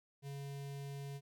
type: tone with notch filter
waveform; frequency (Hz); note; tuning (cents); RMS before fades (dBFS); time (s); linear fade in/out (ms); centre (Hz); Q
square; 140; C#3; +18; -45; 0.22-1.21; 50; 1300; 1.4
effects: none